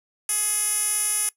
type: tone with band-pass filter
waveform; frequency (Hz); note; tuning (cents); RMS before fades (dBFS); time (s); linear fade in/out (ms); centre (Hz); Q
10% pulse; 420.9; G#4; +23; -24; 0.29-1.29; 2; 10000; 4.6
effects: noise-tail reverb RT60 0.1 s tail -20 dB re dry